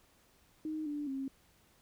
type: tone with pitch steps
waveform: sine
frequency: 311.1 / 293.4 / 269.3 Hz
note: D#4 / D4 / C#4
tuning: 0 / -2 / -50 cents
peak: -35 dBFS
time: 0.65-1.28 s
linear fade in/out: 2 ms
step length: 210 ms
effects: pink hiss -67 dBFS RMS until 1.81 s